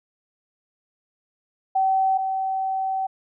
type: tone pair in turn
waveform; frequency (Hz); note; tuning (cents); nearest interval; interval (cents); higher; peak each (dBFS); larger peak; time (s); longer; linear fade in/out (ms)
sine; 766 / 766; G5 / G5; -40 / -40; unison; 0; neither; -17 / -22; first; 1.75-2.18 / 2.18-3.07; second; 10
effects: none